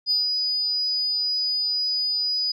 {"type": "tone with ADSR envelope", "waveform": "sine", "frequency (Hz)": 4951, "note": "D#8", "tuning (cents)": -9, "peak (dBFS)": -17, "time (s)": [0.06, 2.52], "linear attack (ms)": 47, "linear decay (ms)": 160, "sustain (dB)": -4, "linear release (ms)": 8, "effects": ["tanh soft clip ceiling -13 dBFS"]}